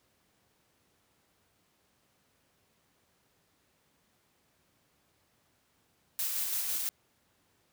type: noise with tremolo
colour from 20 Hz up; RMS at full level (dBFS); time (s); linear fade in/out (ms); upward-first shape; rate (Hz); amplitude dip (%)
blue; -32; 6.19-6.89; 0; square; 6; 25
effects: pink hiss -71 dBFS RMS until 7.72 s + high-pass 80 Hz 12 dB/octave